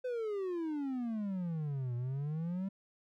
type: exponential two-way sweep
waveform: triangle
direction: down then up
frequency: 514 to 118.9 to 197.7 Hz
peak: -32 dBFS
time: 0.04-2.69 s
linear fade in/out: 10 ms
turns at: 1.95 s
effects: none